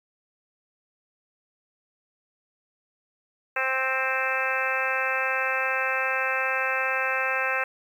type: harmonic tone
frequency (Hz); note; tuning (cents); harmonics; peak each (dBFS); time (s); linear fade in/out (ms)
262.6; C4; +6; 2 / 3 / 4 / 5 / 6 / 7 / 8 / 9 / 10; -32 / -34 / -34 / -32 / -29 / -32 / -35 / -35 / -30; 3.56-7.64; 5
effects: 9-bit